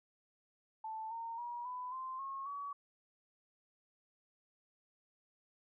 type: tone with pitch steps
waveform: sine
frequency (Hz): 880 / 917.9 / 957.4 / 998.7 / 1041.7 / 1086.5 / 1133.3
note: A5 / A#5 / A#5 / B5 / C6 / C#6 / C#6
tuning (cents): 0 / -27 / +46 / +19 / -8 / -35 / +38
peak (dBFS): -40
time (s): 0.84-2.73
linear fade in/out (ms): 5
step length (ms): 270
effects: none